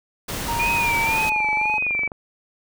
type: noise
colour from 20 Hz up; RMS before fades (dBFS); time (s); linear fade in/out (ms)
pink; -28; 0.28-1.3; 10
type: tone with pitch glide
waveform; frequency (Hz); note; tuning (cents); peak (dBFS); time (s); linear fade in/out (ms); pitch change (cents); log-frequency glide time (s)
triangle; 933 to 855.6; A#5 to A5; +1 to -49; -21; 0.48-1.78; 5; -150; 0.94-1.35
type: tone with vibrato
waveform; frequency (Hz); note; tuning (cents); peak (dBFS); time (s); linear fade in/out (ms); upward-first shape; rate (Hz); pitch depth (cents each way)
sine; 2408; D7; +43; -20; 0.59-2.08; 10; sine; 1.9; 80
type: click train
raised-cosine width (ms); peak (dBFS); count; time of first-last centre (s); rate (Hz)
1; -21; 20; 1.32-2.118; 23.8
effects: none